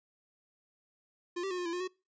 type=tone with pitch steps; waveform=square; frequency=351.1 / 388.3 / 361.7 / 355.5 / 336.5 / 356.8 / 370.3 Hz; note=F4 / G4 / F#4 / F4 / E4 / F4 / F#4; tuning=+9 / -16 / -39 / +31 / +36 / +37 / +1 cents; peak=-34 dBFS; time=1.36-1.878 s; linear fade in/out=10 ms; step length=74 ms; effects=noise-tail reverb RT60 0.3 s tail -25 dB re dry + resampled to 16000 Hz